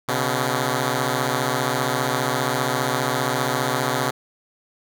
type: beating tone pair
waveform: 5% pulse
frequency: 126.3 / 141.3 Hz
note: B2 / C#3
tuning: +39 / +34 cents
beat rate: 15 Hz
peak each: -11 / -13 dBFS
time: 0.08-4.11 s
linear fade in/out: 10 ms
effects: none